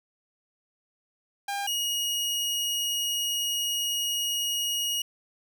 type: tone pair in turn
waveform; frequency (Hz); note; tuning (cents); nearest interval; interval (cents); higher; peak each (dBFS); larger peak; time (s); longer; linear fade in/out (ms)
sawtooth; 802 / 2882; G5 / F#7; +39 / -46; octave + minor seventh; 2215; second; -25 / -23; second; 1.48-1.67 / 1.67-5.02; second; 5
effects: none